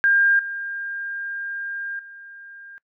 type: tone with level steps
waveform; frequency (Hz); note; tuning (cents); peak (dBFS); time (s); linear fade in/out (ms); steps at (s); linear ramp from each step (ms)
sine; 1604; G6; +39; -14 / -27 / -39; 0.04-2.78; 0; 0.39 / 1.99; 2
effects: noise-tail reverb RT60 0.1 s tail -22 dB re dry